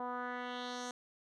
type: tone with low-pass filter sweep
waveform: 10% pulse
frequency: 246.9 Hz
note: B3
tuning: in tune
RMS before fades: -41 dBFS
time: 0-0.91 s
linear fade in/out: 2 ms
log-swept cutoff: 900 to 7200 Hz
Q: 2.3
effects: none